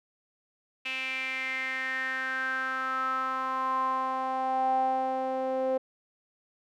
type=tone with band-pass filter sweep; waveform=sawtooth; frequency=261.6 Hz; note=C4; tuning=in tune; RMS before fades=-30 dBFS; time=0.85-5.78 s; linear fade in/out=10 ms; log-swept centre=2600 to 570 Hz; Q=7.5; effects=none